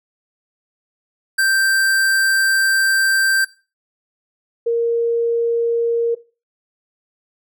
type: tone pair in turn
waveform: square / sine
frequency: 1568 / 466.2 Hz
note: G6 / A#4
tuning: 0 / 0 cents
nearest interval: octave + major sixth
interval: 2100 cents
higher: first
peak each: -14 dBFS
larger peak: neither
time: 1.38-3.45 / 4.66-6.15 s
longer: first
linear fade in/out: 10 ms
effects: noise-tail reverb RT60 0.3 s tail -17 dB re dry